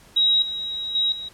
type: tone with level steps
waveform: sine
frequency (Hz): 3827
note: A#7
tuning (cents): +45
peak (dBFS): -15 / -26 / -18 / -30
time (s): 0.16-1.29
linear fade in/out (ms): 10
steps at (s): 0.42 / 0.95 / 1.12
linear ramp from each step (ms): 2
effects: pink hiss -51 dBFS RMS until 1.33 s + low-pass 12000 Hz 12 dB/octave